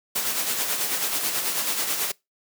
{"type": "noise with tremolo", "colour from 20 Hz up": "white", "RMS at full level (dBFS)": -24, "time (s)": [0.15, 2.12], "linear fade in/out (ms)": 10, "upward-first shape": "sine", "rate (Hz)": 9.2, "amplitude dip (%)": 45, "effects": ["noise-tail reverb RT60 0.2 s tail -23 dB re dry", "high-pass 200 Hz 12 dB/octave"]}